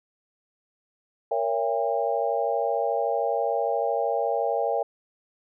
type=chord; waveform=sine; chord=A# diminished seventh; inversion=none; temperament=just; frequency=466.2 / 559.4 / 671.3 / 805.5 Hz; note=A#4 / C#5 / E5 / G5; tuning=0 / +16 / +31 / +47 cents; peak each=-28 dBFS; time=1.31-4.83 s; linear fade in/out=5 ms; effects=none